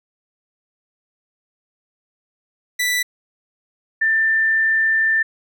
sawtooth / sine tone pair in turn, 1975.5 / 1783 Hz, B6 / A6, 0 / +22 cents, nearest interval major second, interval 178 cents, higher first, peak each -14 dBFS, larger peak neither, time 2.79-3.03 / 4.01-5.23 s, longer second, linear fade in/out 10 ms, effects none

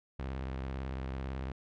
sawtooth tone with vibrato, 65.9 Hz, C2, 13 cents sharp, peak -32 dBFS, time 0.19-1.52 s, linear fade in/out 5 ms, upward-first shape sine, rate 18 Hz, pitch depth 130 cents each way, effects low-pass 3000 Hz 12 dB/octave

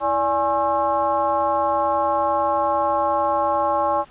sine tone with frequency modulation, 830.6 Hz, G#5, in tune, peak -17 dBFS, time 0-4.05 s, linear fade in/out 50 ms, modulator 250 Hz, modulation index 1.3, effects pink hiss -50 dBFS RMS until 4.1 s + resampled to 8000 Hz

